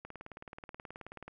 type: click train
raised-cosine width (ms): 0.5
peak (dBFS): -30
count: 24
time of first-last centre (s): 0.05-1.28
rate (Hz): 18.7
effects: none

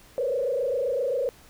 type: tone with frequency modulation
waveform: sine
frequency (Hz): 519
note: C5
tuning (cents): -14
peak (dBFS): -23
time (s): 0.18-1.29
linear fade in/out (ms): 0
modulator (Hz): 27.6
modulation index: 1.8
effects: pink hiss -53 dBFS RMS until 1.49 s

